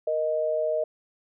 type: tone pair together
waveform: sine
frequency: 468.9 / 622.3 Hz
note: A#4 / D#5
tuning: +10 / 0 cents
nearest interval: perfect fourth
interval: 490 cents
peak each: -29 / -24 dBFS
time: 0.07-0.84 s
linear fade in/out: 5 ms
effects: none